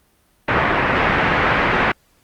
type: low-pass noise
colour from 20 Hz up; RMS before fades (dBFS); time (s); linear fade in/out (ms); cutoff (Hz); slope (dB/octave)
white; -17; 0.48-1.92; 5; 2100; 24
effects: pink hiss -59 dBFS RMS until 2.23 s + Opus 32 kbps